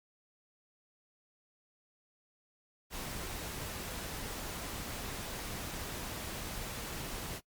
pink noise, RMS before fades -41 dBFS, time 2.9-7.41 s, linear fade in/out 50 ms, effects noise-tail reverb RT60 0.1 s tail -22 dB re dry + Opus 48 kbps

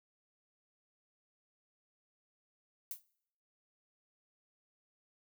violet noise with exponential decay, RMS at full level -36 dBFS, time 2.91-3.03 s, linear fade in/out 2 ms, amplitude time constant 24 ms, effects noise-tail reverb RT60 0.7 s tail -23 dB re dry

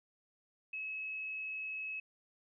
sine tone, 2576 Hz, E7, 41 cents flat, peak -38 dBFS, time 0.73-2 s, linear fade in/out 5 ms, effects none

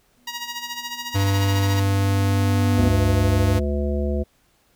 triangle tone with exponential growth, 245.4 Hz, B3, 11 cents flat, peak -17 dBFS, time 0.17-2.89 s, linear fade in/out 2 ms, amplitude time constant 590 ms
10% pulse tone with tremolo, 951 Hz, A#5, 34 cents sharp, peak -18 dBFS, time 0.27-1.8 s, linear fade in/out 5 ms, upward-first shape sine, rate 14 Hz, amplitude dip 65%
square tone, 98.3 Hz, G2, 5 cents sharp, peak -18 dBFS, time 1.14-3.6 s, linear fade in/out 20 ms
harmonic tone, 72 Hz, D2, 34 cents flat, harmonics 1 / 3 / 5 / 7 / 9, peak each -22 / -27 / -29 / -30 / -32 dBFS, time 2.77-4.24 s, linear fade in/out 20 ms
effects pink hiss -62 dBFS RMS until 4.75 s

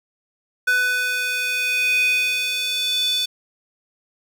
square tone with high-pass filter sweep, 498.6 Hz, B4, 16 cents sharp, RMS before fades -21 dBFS, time 0.67-3.26 s, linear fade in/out 10 ms, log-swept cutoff 1600 to 3700 Hz, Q 6.5, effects none

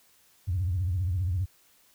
sine tone with vibrato, 90.3 Hz, F#2, 42 cents flat, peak -24 dBFS, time 0.47-1.46 s, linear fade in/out 20 ms, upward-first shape triangle, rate 15 Hz, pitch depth 200 cents each way, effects tanh soft clip ceiling -20 dBFS + white hiss -62 dBFS RMS until 1.94 s

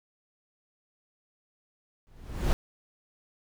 brown noise with exponential growth, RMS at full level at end -20 dBFS, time 2.07-2.53 s, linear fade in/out 0 ms, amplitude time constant 100 ms, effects none

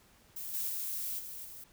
violet noise with level steps, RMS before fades -41 / -35 / -37 / -44 / -48 dBFS, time 0.36-1.64 s, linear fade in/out 5 ms, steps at 0.53 / 0.68 / 1.18 / 1.44 s, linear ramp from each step 20 ms, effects pink hiss -63 dBFS RMS until 1.72 s

